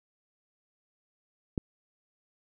click, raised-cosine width 3 ms, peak -16 dBFS, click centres 1.578 s, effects none

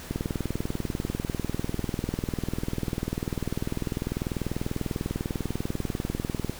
click train, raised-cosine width 3 ms, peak -15 dBFS, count 130, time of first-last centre 0.11-6.496 s, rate 20.2 Hz, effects pink hiss -42 dBFS RMS until 6.59 s

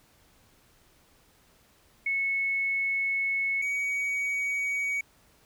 sine / triangle tone pair in turn, 2200 / 2254 Hz, C#7 / C#7, -14 / +28 cents, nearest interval unison, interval 42 cents, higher second, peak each -25 dBFS, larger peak neither, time 2.06-3.62 / 3.62-5.01 s, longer first, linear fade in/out 5 ms, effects pink hiss -62 dBFS RMS until 5.45 s

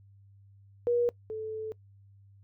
sine tone pair in turn, 479.9 / 436.7 Hz, B4 / A4, -50 / -13 cents, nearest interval major second, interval 163 cents, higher first, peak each -23 / -33 dBFS, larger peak first, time 0.87-1.09 / 1.3-1.72 s, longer second, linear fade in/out 0 ms, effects noise-tail reverb RT60 0.1 s tail -22 dB re dry + added 99 Hz sine -54 dBFS peak until 2.43 s

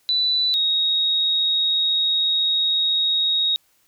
sine tone pair in turn, 3976 / 3766 Hz, B7 / A#7, +11 / +17 cents, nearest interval minor second, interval 94 cents, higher first, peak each -17 dBFS, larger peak neither, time 0.09-0.54 / 0.54-3.56 s, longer second, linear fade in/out 0 ms, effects white hiss -62 dBFS RMS until 3.87 s

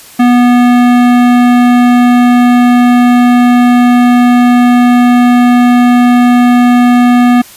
sine tone with hard clipping, 244.3 Hz, B3, 19 cents flat, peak -5 dBFS, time 0.19-7.42 s, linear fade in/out 10 ms, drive 17 dB, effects white hiss -34 dBFS RMS until 7.56 s + resampled to 32000 Hz

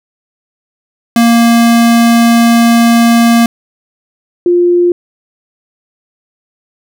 square / sine tone pair in turn, 233.1 / 351.1 Hz, A#3 / F4, 0 / +9 cents, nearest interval perfect fifth, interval 709 cents, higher second, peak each -5 dBFS, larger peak neither, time 1.16-3.46 / 4.46-4.92 s, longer first, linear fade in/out 2 ms, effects none

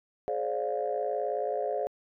sine chord, D half-diminished seventh, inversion second, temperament just, 422.9 / 528.6 / 587.3 / 704.8 Hz, Ab4 / C5 / D5 / F5, +31 / +18 / 0 / +16 cents, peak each -33 dBFS, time 0.28-1.87 s, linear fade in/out 0 ms, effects tanh soft clip ceiling -19 dBFS

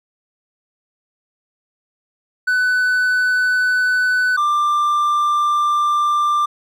triangle tone pair in turn, 1498 / 1186.1 Hz, F#6 / D6, +21 / +17 cents, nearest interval major third, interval 404 cents, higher first, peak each -12 dBFS, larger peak neither, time 2.47-4.37 / 4.37-6.46 s, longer second, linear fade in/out 10 ms, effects none

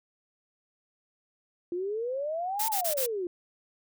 sine exponential two-way sweep, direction up then down, 341.4 to 908 to 341.4 Hz, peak -29 dBFS, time 1.72-3.27 s, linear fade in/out 2 ms, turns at 2.68 s
blue noise bursts, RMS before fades -30 dBFS, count 4, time 2.59-3.065 s, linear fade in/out 10 ms, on 97 ms, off 29 ms
effects none

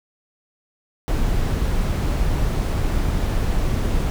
brown noise, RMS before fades -20 dBFS, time 1.08-4.1 s, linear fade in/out 0 ms, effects none

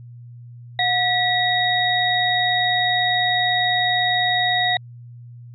sine tone cluster, 724 / 1942 / 3766 Hz, F#5 / B6 / A#7, -38 / -30 / +17 cents, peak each -21 dBFS, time 0.79-4.77 s, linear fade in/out 2 ms, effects added 120 Hz sine -37 dBFS peak until 5.54 s

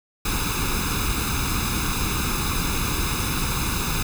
pink noise with comb filter, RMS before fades -24 dBFS, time 0.25-4.03 s, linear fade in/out 5 ms, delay 0.79 ms, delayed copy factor +0.8, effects none

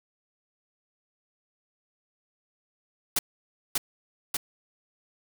white noise with echo, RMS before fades -24 dBFS, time 3.16-3.19 s, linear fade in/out 5 ms, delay 590 ms, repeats 2, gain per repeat -2 dB, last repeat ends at 4.37 s, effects none

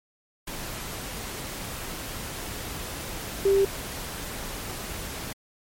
sine tone in noise, 392.7 Hz, G4, 3 cents sharp, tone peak -17 dBFS, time 3.45-3.65 s, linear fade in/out 5 ms, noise pink, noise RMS -35 dBFS, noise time 0.47-5.33 s, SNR +15 dB, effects MP3 64 kbps

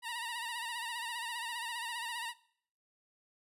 15% pulse tone with vibrato, 939 Hz, A#5, 12 cents sharp, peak -31 dBFS, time 0.02-2.34 s, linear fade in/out 50 ms, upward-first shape sine, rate 15 Hz, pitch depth 70 cents each way, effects noise-tail reverb RT60 0.6 s tail -20 dB re dry + resampled to 32000 Hz

